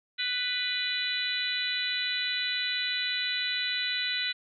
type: harmonic tone with a mistuned harmonic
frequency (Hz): 496.3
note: B4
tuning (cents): +8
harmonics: 3 / 4 / 5 / 6 / 7 / 8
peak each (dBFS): -36 / -35 / -37 / -36 / -38 / -31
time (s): 0.18-4.33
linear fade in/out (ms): 20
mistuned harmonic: 5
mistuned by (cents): -17
effects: none